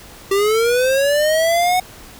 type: linear sweep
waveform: square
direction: up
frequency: 386.1 to 740 Hz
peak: -14 dBFS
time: 0.31-1.8 s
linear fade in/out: 5 ms
effects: pink hiss -40 dBFS RMS until 2.19 s